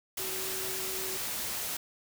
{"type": "tone in noise", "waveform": "sine", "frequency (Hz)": 377.3, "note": "F#4", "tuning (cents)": 34, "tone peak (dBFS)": -41, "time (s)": [0.19, 1.17], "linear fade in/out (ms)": 5, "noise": "white", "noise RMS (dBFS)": -35, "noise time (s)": [0.17, 1.77], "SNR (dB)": -9, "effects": []}